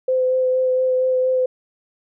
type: tone with vibrato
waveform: sine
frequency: 513 Hz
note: C5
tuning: 34 cents flat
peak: -15 dBFS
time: 0.08-1.46 s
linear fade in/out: 5 ms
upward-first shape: sine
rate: 4.3 Hz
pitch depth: 12 cents each way
effects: none